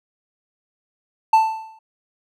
triangle tone with exponential decay, 884 Hz, A5, 8 cents sharp, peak -6 dBFS, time 1.33-1.79 s, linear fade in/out 5 ms, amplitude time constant 100 ms, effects none

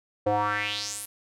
square tone with band-pass filter sweep, 103.83 Hz, G#2, in tune, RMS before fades -28 dBFS, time 0.26-1.06 s, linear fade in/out 10 ms, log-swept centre 530 to 12000 Hz, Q 3.9, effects none

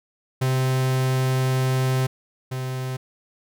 45% pulse tone pair in turn, 130.2 / 129.49 Hz, C3 / C3, -8 / -18 cents, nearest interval unison, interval 10 cents, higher first, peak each -19 / -26 dBFS, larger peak first, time 0.41-2.07 / 2.51-2.97 s, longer first, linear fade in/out 10 ms, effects none

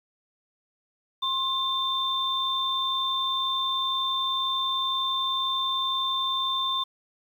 sine tone pair together, 1061 / 3569 Hz, C6 / A7, +24 / +24 cents, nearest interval octave + major sixth, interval 2100 cents, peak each -28 / -26 dBFS, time 1.22-6.84 s, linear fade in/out 10 ms, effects 9-bit

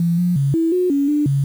sine tone with pitch steps, 170.1 / 177.2 / 138.8 / 328.2 / 362.7 / 281.3 / 295.9 / 138.9 Hz, F3 / F3 / C#3 / E4 / F#4 / C#4 / D4 / C#3, -45 / +25 / +3 / -8 / -34 / +26 / +13 / +4 cents, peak -14 dBFS, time 0-1.44 s, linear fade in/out 2 ms, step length 180 ms, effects 7-bit

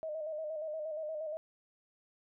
sine tone with vibrato, 622 Hz, D#5, 1 cent flat, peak -36 dBFS, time 0.03-1.37 s, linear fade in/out 0 ms, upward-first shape square, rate 8.5 Hz, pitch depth 47 cents each way, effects none

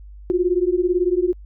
sine beating tone pair, 349.2 / 367.2 Hz, F4 / F#4, 0 / -13 cents, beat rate 18 Hz, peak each -19 dBFS, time 0.3-1.33 s, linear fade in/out 0 ms, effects added 50 Hz sine -37 dBFS peak until 1.45 s

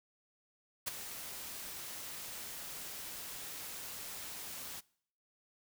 white noise with ADSR envelope, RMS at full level -34 dBFS, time 0.86-4.81 s, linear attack 18 ms, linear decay 15 ms, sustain -11 dB, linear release 19 ms, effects noise-tail reverb RT60 0.6 s tail -23 dB re dry

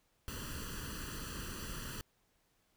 pink noise with comb filter, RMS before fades -43 dBFS, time 0.28-2.01 s, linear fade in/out 0 ms, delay 0.67 ms, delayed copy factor +0.85, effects pink hiss -75 dBFS RMS until 2.76 s

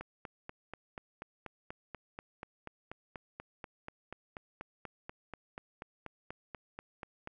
click train, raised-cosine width 0.5 ms, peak -27 dBFS, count 31, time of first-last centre 0.01-7.274 s, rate 4.13 Hz, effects none

